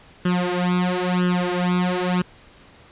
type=tone with flanger; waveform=sawtooth; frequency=179.6 Hz; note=F3; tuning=49 cents sharp; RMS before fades=-21 dBFS; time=0.25-2.22 s; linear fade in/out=5 ms; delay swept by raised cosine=0.65 to 4.75 ms; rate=1 Hz; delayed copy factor=+0.95; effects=pink hiss -49 dBFS RMS until 2.91 s + resampled to 8000 Hz